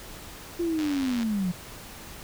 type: linear sweep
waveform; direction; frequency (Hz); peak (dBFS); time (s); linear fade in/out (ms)
sine; down; 349.2 to 173.4; -24; 0.59-1.52; 10
type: click train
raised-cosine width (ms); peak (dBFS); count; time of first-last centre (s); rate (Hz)
0.2; -19; 43; 0.79-1.23; 95.4
effects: pink hiss -43 dBFS RMS until 2.23 s